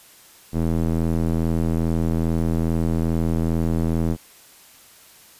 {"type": "tone with band-pass filter", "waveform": "square", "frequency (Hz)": 41.2, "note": "E1", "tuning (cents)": 0, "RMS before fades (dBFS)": -21, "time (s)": [0.52, 4.17], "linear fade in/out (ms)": 50, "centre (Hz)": 220, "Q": 0.9, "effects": ["white hiss -49 dBFS RMS until 5.39 s", "resampled to 32000 Hz"]}